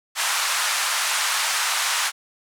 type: band-pass noise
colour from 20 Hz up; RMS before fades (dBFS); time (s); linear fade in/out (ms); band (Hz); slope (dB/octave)
pink; -23; 0.15-2.12; 50; 930 to 11000; 24
effects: none